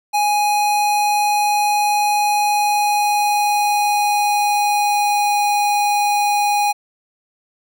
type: tone with pitch glide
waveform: square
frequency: 830.6 to 823.4 Hz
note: G#5 to G#5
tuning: 0 to -15 cents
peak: -15 dBFS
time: 0.13-6.73 s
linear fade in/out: 20 ms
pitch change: -15 cents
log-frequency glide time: 2.38-5.43 s
effects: none